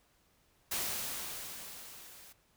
white noise with level ramp, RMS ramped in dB -34 to -55 dBFS, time 0.71-2.33 s, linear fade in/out 10 ms, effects pink hiss -70 dBFS RMS until 2.56 s

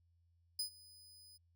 sawtooth tone with ADSR envelope, 5000 Hz, D#8, 8 cents sharp, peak -32 dBFS, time 0.59-1.38 s, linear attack 5 ms, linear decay 100 ms, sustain -23 dB, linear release 20 ms, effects added 85 Hz sine -70 dBFS peak until 1.55 s

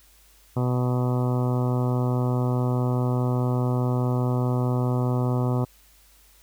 harmonic tone, 124.8 Hz, B2, 19 cents sharp, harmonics 1 / 2 / 3 / 4 / 5 / 6 / 7 / 8 / 9 / 10, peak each -22 / -28 / -32 / -34 / -36 / -38 / -39 / -40 / -41 / -42 dBFS, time 0.56-5.65 s, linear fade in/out 10 ms, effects added 50 Hz sine -57 dBFS peak until 6.42 s + white hiss -57 dBFS RMS until 6.42 s

